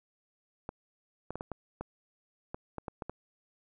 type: clicks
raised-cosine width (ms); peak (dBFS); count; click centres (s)
1; -23; 11; 0.691 / 1.306 / 1.356 / 1.409 / 1.517 / 1.81 / 2.545 / 2.783 / 2.882 / 3.022 / 3.096
effects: none